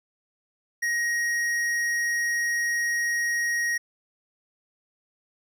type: tone with tanh clipping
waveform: triangle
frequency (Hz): 1883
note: A#6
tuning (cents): +17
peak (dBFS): -25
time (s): 0.82-3.78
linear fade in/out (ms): 10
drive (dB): 17
effects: none